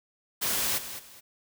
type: noise with echo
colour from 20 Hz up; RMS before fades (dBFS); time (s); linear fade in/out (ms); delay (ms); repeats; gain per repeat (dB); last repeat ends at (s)
white; -28; 0.41-0.79; 20; 210; 2; -11; 1.21
effects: none